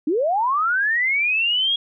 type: linear sweep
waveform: sine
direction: up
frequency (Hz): 277.2 to 3322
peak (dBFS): -17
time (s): 0.07-1.76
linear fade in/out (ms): 5
effects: none